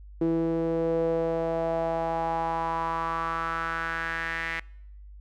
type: tone with band-pass filter sweep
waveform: sawtooth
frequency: 164.81 Hz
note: E3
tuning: in tune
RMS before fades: -28 dBFS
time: 0.21-4.6 s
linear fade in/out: 5 ms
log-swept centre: 360 to 2000 Hz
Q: 4.5
effects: noise-tail reverb RT60 0.8 s tail -26 dB re dry + added 50 Hz sine -43 dBFS peak until 5.2 s